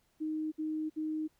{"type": "tone bursts", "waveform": "sine", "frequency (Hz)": 311.1, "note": "D#4", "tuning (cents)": 0, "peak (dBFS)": -32, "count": 3, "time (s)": [0.2, 1.28], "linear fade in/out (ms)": 20, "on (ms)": 320, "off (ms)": 60, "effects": ["pink hiss -73 dBFS RMS until 1.39 s"]}